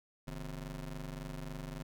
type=ring-modulated tone; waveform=25% pulse; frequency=98 Hz; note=G2; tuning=in tune; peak=-34 dBFS; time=0.27-1.83 s; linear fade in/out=10 ms; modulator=60.8 Hz; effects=none